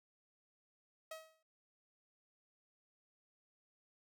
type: tone with exponential decay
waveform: sawtooth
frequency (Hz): 638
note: D#5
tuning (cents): +43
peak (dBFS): -39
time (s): 1.11-1.43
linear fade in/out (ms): 5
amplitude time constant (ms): 68
effects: none